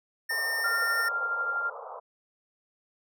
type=tone; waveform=square; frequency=1815 Hz; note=A#6; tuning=47 cents flat; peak=-28 dBFS; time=0.29-1.09 s; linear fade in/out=10 ms
type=band-pass noise; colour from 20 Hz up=pink; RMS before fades=-41 dBFS; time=0.3-2 s; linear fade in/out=10 ms; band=450 to 1300 Hz; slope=96 dB/octave
type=tone with tremolo; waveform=sine; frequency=1393 Hz; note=F6; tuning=5 cents flat; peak=-25 dBFS; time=0.64-1.7 s; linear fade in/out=5 ms; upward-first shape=triangle; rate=12 Hz; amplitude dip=45%
effects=none